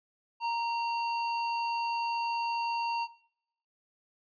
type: tone with sample-and-hold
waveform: sine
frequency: 932.3 Hz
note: A#5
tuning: in tune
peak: -28 dBFS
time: 0.4-3.08 s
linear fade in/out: 50 ms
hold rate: 3675 Hz
effects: noise-tail reverb RT60 0.7 s tail -19 dB re dry + resampled to 11025 Hz